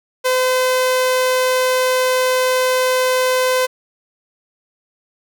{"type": "tone", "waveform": "sawtooth", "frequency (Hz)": 511, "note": "C5", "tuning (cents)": -41, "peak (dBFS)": -10, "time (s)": [0.24, 3.67], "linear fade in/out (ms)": 20, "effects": []}